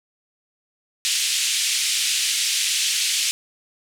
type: band-pass noise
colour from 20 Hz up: pink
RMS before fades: -22 dBFS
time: 1.05-3.31 s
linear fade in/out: 0 ms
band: 2600 to 9700 Hz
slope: 24 dB/octave
effects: none